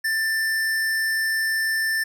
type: tone with hard clipping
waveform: sine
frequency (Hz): 1777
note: A6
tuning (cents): +17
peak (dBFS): -22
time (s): 0.04-2.04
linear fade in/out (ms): 10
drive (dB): 17
effects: none